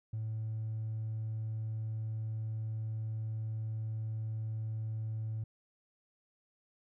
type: tone with hard clipping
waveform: sine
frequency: 110 Hz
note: A2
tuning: in tune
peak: -35 dBFS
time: 0.13-5.44 s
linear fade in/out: 5 ms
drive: 1 dB
effects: none